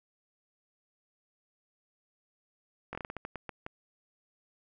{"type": "slowing click train", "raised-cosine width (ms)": 0.5, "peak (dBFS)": -23, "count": 11, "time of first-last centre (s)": [2.93, 3.664], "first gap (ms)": 20, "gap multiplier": 1.27, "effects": []}